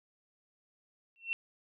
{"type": "tone with exponential growth", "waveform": "sine", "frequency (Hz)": 2709, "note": "E7", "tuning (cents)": 47, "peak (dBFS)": -27, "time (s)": [1.16, 1.33], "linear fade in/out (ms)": 0, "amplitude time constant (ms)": 35, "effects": []}